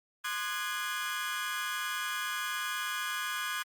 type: chord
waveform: 30% pulse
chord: Ab dominant seventh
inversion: first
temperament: equal with one note detuned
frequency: 1046.5 / 1216.1 / 1480 / 1661.2 Hz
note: C6 / Eb6 / Gb6 / Ab6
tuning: 0 / -40 / 0 / 0 cents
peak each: -38 / -36 / -36 / -34 dBFS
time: 0.24-3.63 s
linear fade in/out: 10 ms
effects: Opus 32 kbps